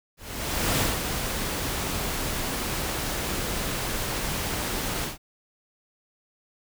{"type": "noise with ADSR envelope", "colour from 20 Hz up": "pink", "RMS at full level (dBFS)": -23, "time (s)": [0.17, 5.18], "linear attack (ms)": 630, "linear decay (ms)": 160, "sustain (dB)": -6, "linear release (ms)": 140, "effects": []}